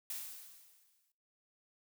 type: noise with exponential decay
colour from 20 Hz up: blue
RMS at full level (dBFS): -40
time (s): 0.1-1.12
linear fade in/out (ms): 2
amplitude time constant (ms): 220
effects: noise-tail reverb RT60 0.5 s tail -20 dB re dry